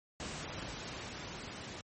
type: noise with level ramp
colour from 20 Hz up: pink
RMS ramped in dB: -41 to -45 dBFS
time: 0.2-1.81 s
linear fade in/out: 0 ms
effects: high-pass 60 Hz 12 dB/octave + MP3 32 kbps

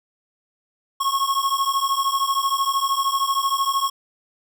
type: beating tone pair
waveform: square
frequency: 1087 / 1100 Hz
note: C#6 / C#6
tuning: -34 / -14 cents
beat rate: 13 Hz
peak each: -23 dBFS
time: 1-3.9 s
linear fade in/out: 10 ms
effects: none

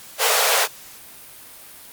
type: high-pass noise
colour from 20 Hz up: pink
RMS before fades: -18 dBFS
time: 0.18-0.68 s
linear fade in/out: 50 ms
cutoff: 430 Hz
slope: 96 dB/octave
effects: white hiss -42 dBFS RMS until 1.92 s + Opus 48 kbps

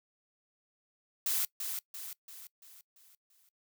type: noise with echo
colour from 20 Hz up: blue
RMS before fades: -31 dBFS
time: 1.26-1.45 s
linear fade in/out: 2 ms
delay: 340 ms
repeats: 6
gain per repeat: -6 dB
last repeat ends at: 3.49 s
effects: noise-tail reverb RT60 0.1 s tail -22 dB re dry

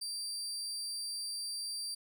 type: tone with amplitude modulation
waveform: 30% pulse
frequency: 4699 Hz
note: D8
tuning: in tune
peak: -33 dBFS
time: 0.01-1.95 s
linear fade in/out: 10 ms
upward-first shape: sine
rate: 259 Hz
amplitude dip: 25%
effects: none

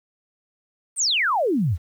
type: exponential sweep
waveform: sine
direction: down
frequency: 9250 to 72.7 Hz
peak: -18 dBFS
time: 0.96-1.78 s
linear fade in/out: 50 ms
effects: 9-bit

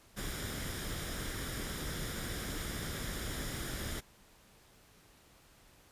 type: noise with comb filter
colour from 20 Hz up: pink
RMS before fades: -39 dBFS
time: 0.16-4.01 s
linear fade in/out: 20 ms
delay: 0.57 ms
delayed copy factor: +0.5
effects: pink hiss -62 dBFS RMS until 5.91 s + resampled to 32000 Hz

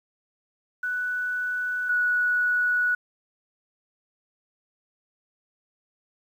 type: tone pair in turn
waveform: sine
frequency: 1484 / 1469.5 Hz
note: F#6 / F#6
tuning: +5 / -12 cents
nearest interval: unison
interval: 17 cents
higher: first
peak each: -25 / -20 dBFS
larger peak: second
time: 0.83-1.89 / 1.89-2.95 s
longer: neither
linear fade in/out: 5 ms
effects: 9-bit

